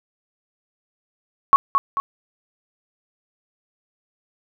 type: tone with echo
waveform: sine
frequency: 1108.7 Hz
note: C#6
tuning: in tune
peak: -7 dBFS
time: 1.53-1.56 s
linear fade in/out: 0 ms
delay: 220 ms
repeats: 2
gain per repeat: -6 dB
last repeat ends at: 2 s
effects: none